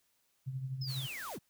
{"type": "tone with tremolo", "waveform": "sine", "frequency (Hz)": 131.8, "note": "C3", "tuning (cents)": 13, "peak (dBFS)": -33, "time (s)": [0.46, 1.07], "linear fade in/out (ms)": 20, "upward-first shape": "triangle", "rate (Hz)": 12, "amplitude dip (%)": 65}
{"type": "linear sweep", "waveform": "triangle", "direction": "down", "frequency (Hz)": [5274, 82.41], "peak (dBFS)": -39, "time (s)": [0.81, 1.39], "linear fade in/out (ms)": 10}
{"type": "noise", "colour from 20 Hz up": "white", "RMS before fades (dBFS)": -48, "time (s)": [0.86, 1.39], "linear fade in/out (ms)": 50}
{"effects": ["white hiss -75 dBFS RMS until 1.49 s"]}